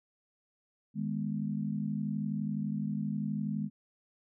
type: chord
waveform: sine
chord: G# minor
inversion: second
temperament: equal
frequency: 155.56 / 207.7 / 246.9 Hz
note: D#3 / G#3 / B3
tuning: 0 / 0 / 0 cents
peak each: -36 / -33 / -39 dBFS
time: 0.94-3.7 s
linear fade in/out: 50 ms
effects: none